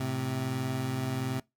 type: tone pair together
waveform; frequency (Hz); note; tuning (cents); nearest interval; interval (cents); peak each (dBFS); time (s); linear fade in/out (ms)
25% pulse; 109.2 / 130.46; A2 / C3; -13 / -5; minor third; 308; -33 / -27; 0-1.4; 5
effects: noise-tail reverb RT60 0.2 s tail -23 dB re dry